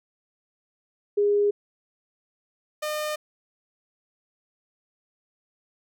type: tone pair in turn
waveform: sine / sawtooth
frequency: 410 / 606.9 Hz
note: G#4 / D#5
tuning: -22 / -43 cents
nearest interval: perfect fifth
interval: 679 cents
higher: second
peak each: -18 / -23 dBFS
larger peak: first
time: 1.17-1.51 / 2.82-3.16 s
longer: neither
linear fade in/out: 10 ms
effects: none